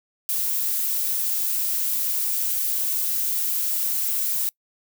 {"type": "noise with high-pass filter sweep", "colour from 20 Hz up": "violet", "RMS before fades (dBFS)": -24, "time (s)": [0.29, 4.49], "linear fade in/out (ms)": 0, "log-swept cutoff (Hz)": [400, 600], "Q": 3.9, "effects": ["noise-tail reverb RT60 0.1 s tail -25 dB re dry"]}